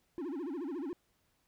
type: tone with vibrato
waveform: triangle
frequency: 311.1 Hz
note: D#4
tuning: in tune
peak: -34 dBFS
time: 0.18-0.93 s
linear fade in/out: 0 ms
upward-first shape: sine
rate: 14 Hz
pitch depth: 280 cents each way
effects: pink hiss -75 dBFS RMS until 1.47 s